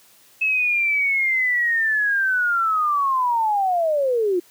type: linear sweep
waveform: sine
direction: down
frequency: 2602 to 340 Hz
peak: -17 dBFS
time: 0.41-4.4 s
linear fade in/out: 10 ms
effects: white hiss -53 dBFS RMS until 4.5 s + high-pass 100 Hz 12 dB/octave